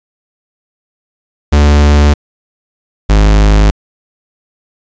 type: tone pair in turn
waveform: 45% pulse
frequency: 73.2 / 51.64 Hz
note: D2 / G#1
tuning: -5 / -9 cents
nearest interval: tritone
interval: 604 cents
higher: first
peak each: -4 dBFS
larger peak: neither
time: 1.52-2.14 / 3.09-3.71 s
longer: neither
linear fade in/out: 10 ms
effects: resampled to 16000 Hz + 7-bit